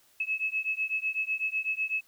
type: beating tone pair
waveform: sine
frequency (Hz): 2583 / 2591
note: E7 / E7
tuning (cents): -36 / -30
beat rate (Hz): 8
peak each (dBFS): -31 / -31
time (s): 0.2-2.01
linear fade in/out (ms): 5
effects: white hiss -63 dBFS RMS until 2.07 s